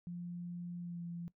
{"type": "tone with pitch glide", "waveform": "sine", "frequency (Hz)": [174.61, 171.31], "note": ["F3", "F3"], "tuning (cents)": [0, -33], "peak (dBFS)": -40, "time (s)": [0.07, 1.28], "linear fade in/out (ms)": 0, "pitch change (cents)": -33, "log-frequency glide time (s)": [0.8, 1.03], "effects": ["noise-tail reverb RT60 0.1 s tail -18 dB re dry"]}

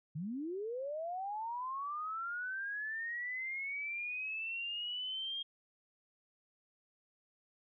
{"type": "linear sweep", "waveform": "sine", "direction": "up", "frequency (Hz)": [140, 3241], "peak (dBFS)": -37, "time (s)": [0.15, 5.43], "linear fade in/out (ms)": 10, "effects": []}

